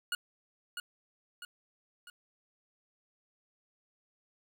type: tone with echo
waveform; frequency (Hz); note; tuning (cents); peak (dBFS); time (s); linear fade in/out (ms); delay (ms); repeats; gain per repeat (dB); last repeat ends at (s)
25% pulse; 1440; F#6; -47; -27; 0.12-0.15; 2; 650; 3; -6; 2.1
effects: 11-bit